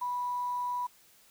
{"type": "tone with quantisation", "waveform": "sine", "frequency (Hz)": 983, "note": "B5", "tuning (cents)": -8, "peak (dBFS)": -30, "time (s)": [0.01, 0.87], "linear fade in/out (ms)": 10, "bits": 9, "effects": ["white hiss -61 dBFS RMS until 1.3 s"]}